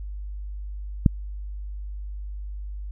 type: click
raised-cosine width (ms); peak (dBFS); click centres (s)
5; -3; 1.062
effects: added 50 Hz sine -31 dBFS peak until 2.91 s